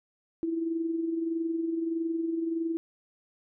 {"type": "tone with amplitude modulation", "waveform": "sine", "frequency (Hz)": 329.6, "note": "E4", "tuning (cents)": 0, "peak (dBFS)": -25, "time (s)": [0.43, 2.77], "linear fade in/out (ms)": 0, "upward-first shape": "sine", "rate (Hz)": 21.6, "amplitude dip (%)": 50, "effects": []}